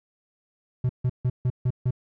triangle tone bursts, 125.5 Hz, B2, 28 cents sharp, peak -18 dBFS, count 6, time 0.84-1.908 s, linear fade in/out 5 ms, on 53 ms, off 150 ms, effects none

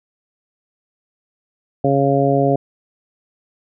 harmonic tone, 138.59 Hz, C#3, in tune, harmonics 1 / 2 / 3 / 4 / 5, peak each -19 / -19 / -19 / -19 / -19 dBFS, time 1.84-2.56 s, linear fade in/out 5 ms, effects none

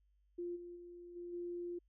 sine tone with level steps, 349.2 Hz, F4, in tune, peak -39 / -47 / -50 / -44 / -40 dBFS, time 0.38-1.79 s, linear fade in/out 10 ms, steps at 0.55 / 0.75 / 1.15 / 1.32 s, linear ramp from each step 20 ms, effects added 50 Hz sine -70 dBFS peak until 1.88 s

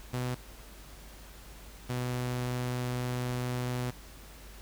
sawtooth tone pair in turn, 125 / 124.33 Hz, B2 / B2, +21 / +12 cents, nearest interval unison, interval 9 cents, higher first, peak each -27 dBFS, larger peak neither, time 0.13-0.35 / 1.89-3.91 s, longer second, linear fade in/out 10 ms, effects added 50 Hz sine -49 dBFS peak until 4.61 s + pink hiss -52 dBFS RMS until 4.61 s

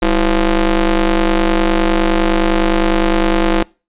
sawtooth ring-modulated tone, 176.9 Hz, F3, 23 cents sharp, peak -4 dBFS, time 0.02-3.63 s, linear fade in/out 5 ms, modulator 152 Hz, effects noise-tail reverb RT60 0.3 s tail -24 dB re dry + resampled to 8000 Hz

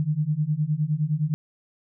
sine beating tone pair, 146.83 / 156.53 Hz, D3 / D#3, 0 / +11 cents, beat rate 9.7 Hz, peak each -25 / -24 dBFS, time 0-1.34 s, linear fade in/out 0 ms, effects none

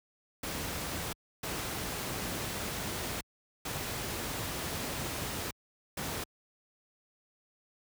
pink noise bursts at uneven times, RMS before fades -36 dBFS, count 4, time 0.43-1.13 / 1.43-3.21 / 3.65-5.51 / 5.97-6.24 s, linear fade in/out 5 ms, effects high-pass 60 Hz 12 dB/octave

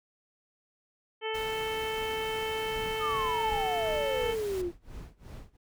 harmonic tone, 440 Hz, A4, in tune, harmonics 1 / 2 / 3 / 4 / 5 / 6 / 7, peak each -33 / -37 / -44 / -43 / -40 / -45 / -39 dBFS, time 1.21-4.36 s, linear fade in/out 50 ms
pink noise, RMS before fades -44 dBFS, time 1.34-4.62 s, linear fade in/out 10 ms
brown noise with tremolo, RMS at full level -41 dBFS, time 2.75-5.57 s, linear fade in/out 10 ms, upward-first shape sine, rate 2.8 Hz, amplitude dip 95%
sine exponential sweep, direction down, 1267 to 336.8 Hz, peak -29 dBFS, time 2.99-4.72 s, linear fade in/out 50 ms
effects none

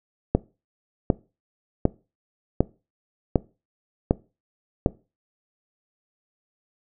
click train, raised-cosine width 2 ms, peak -3 dBFS, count 7, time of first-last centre 0.35-4.861 s, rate 1.33 Hz, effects noise-tail reverb RT60 0.3 s tail -21 dB re dry

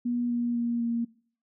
sine tone with pitch steps, 241.5 / 238.9 / 236.3 / 233.7 Hz, B3 / A#3 / A#3 / A#3, -39 / +43 / +24 / +5 cents, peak -25 dBFS, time 0.05-1.05 s, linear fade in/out 10 ms, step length 250 ms, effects noise-tail reverb RT60 0.5 s tail -22 dB re dry

